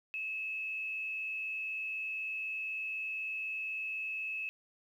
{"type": "tone with frequency modulation", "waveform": "sine", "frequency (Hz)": 2592, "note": "E7", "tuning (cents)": -30, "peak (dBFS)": -35, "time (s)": [0.14, 4.49], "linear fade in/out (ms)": 0, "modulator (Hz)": 146, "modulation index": 0.26, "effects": ["11-bit"]}